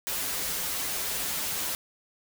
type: noise with comb filter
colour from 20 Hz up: white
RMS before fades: -31 dBFS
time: 0.07-1.75 s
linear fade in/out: 0 ms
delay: 8.6 ms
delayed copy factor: -0.8
effects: none